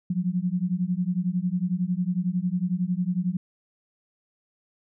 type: beating tone pair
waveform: sine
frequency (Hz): 174.61 / 185.61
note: F3 / F#3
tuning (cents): 0 / +6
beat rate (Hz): 11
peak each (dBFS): -26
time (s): 0.1-3.37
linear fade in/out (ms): 5
effects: none